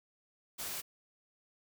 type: noise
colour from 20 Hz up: white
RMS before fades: -40 dBFS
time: 0.58-0.82 s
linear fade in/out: 20 ms
effects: none